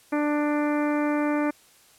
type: harmonic tone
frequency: 295.8 Hz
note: D4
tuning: 13 cents sharp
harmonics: 1 / 2 / 3 / 4 / 5 / 6 / 7 / 8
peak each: -23 / -29 / -33 / -35 / -37 / -39 / -40 / -41 dBFS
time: 0.12-1.51 s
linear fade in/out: 10 ms
effects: white hiss -56 dBFS RMS until 1.98 s + low-pass 12000 Hz 12 dB/octave